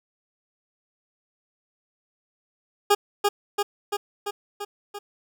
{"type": "tone with echo", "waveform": "20% pulse", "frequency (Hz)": 408.7, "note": "G#4", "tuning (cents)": -28, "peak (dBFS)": -10, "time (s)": [2.9, 2.95], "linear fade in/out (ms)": 10, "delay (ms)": 340, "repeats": 6, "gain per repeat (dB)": -3, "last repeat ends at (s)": 4.99, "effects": []}